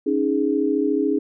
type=chord; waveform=sine; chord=C# suspended second; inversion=none; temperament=equal; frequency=277.2 / 311.1 / 415.3 Hz; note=C#4 / D#4 / G#4; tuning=0 / 0 / 0 cents; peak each=-22 dBFS; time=0.06-1.19 s; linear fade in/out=10 ms; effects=none